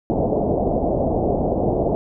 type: low-pass noise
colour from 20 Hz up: white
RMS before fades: -20 dBFS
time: 0.1-1.95 s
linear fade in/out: 0 ms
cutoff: 720 Hz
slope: 48 dB/octave
effects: none